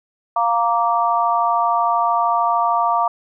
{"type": "chord", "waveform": "sine", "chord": "Bb major", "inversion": "second", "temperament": "just", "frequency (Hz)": [699.2, 932.3, 1165.4], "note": ["F5", "Bb5", "D6"], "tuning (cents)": [2, 0, -14], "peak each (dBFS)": -19, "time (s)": [0.36, 3.08], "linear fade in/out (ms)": 5, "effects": []}